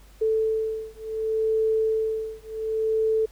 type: beating tone pair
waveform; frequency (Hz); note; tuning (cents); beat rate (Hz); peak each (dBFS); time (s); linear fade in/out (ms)
sine; 440 / 440.68; A4 / A4; 0 / +3; 0.68; -25; 0.21-3.26; 10
effects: added 50 Hz sine -49 dBFS peak until 3.31 s + pink hiss -56 dBFS RMS until 3.31 s